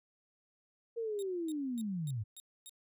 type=linear sweep; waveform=sine; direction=down; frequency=471 to 98 Hz; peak=-34 dBFS; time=0.96-2.24 s; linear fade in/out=20 ms
type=tone bursts; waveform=5% pulse; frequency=3729 Hz; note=A#7; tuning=in tune; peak=-39 dBFS; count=6; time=1.19-2.694 s; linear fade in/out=0 ms; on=34 ms; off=260 ms
effects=resampled to 32000 Hz